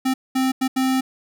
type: tone bursts at uneven times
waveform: square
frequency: 261.6 Hz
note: C4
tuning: in tune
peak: -18 dBFS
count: 4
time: 0.05-0.14 / 0.35-0.52 / 0.61-0.68 / 0.76-1.01 s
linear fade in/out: 10 ms
effects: none